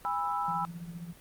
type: chord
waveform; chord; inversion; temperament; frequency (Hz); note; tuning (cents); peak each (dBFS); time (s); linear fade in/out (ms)
sine; E major; first; equal with one note detuned; 816.3 / 987.8 / 1318.5; G#5 / B5 / E6; -30 / 0 / 0; -33; 0.05-0.65; 0
type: tone with tremolo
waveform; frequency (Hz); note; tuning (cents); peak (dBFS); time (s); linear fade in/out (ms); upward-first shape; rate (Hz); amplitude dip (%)
sine; 170.4; F3; -42; -36; 0.48-1.13; 2; sine; 15; 65
effects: pink hiss -55 dBFS RMS until 1.2 s + Opus 32 kbps